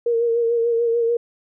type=tone with vibrato; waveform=sine; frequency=466.2 Hz; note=A#4; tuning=in tune; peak=-16 dBFS; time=0.06-1.17 s; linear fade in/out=5 ms; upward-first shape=sine; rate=6.8 Hz; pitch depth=33 cents each way; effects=none